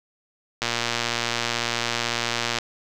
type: click train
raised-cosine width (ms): 0.2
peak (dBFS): -6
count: 233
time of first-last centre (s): 0.62-2.586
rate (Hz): 118
effects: none